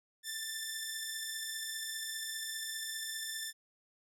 10% pulse beating tone pair, 1760 / 1775 Hz, A6 / A6, 0 / +15 cents, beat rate 15 Hz, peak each -36 / -30 dBFS, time 0.23-3.53 s, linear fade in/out 50 ms, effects none

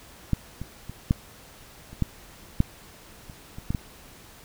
clicks, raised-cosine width 5 ms, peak -9 / -21 / -23 / -7 / -30 / -10 / -6 / -28 / -25 / -14 / -14 dBFS, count 11, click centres 0.333 / 0.616 / 0.896 / 1.109 / 1.93 / 2.023 / 2.604 / 3.298 / 3.585 / 3.705 / 3.748 s, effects pink hiss -49 dBFS RMS until 4.44 s

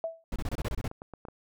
sine tone with exponential decay, 656 Hz, E5, 9 cents flat, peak -26 dBFS, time 0.04-0.24 s, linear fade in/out 1 ms, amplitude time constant 43 ms
brown noise bursts, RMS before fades -31 dBFS, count 9, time 0.32-0.879 s, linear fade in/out 2 ms, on 39 ms, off 26 ms
clicks, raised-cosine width 1 ms, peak -28 dBFS, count 7, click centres 0.73 / 0.857 / 0.914 / 1.019 / 1.137 / 1.252 / 1.285 s
effects none

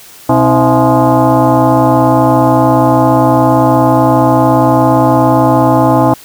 sine tone with frequency modulation, 263.6 Hz, C4, 13 cents sharp, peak -5 dBFS, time 0.29-6.14 s, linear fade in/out 5 ms, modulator 195 Hz, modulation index 3.9, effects white hiss -36 dBFS RMS until 6.24 s

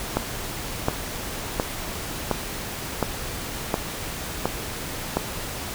click train, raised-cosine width 1 ms, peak -6 dBFS, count 8, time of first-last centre 0.17-5.17 s, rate 1.4 Hz, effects pink hiss -32 dBFS RMS until 5.74 s

